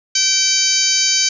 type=harmonic tone; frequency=772 Hz; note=G5; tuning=27 cents flat; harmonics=2 / 3 / 4 / 5 / 6 / 7 / 8 / 9; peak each=-29 / -24 / -23 / -26 / -18 / -23 / -17 / -23 dBFS; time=0.15-1.29 s; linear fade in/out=5 ms; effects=none